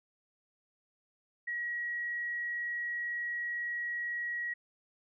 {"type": "tone", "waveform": "sine", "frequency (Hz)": 1909, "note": "A#6", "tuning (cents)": 41, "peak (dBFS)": -33, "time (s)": [1.47, 4.54], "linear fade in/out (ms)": 10, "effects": []}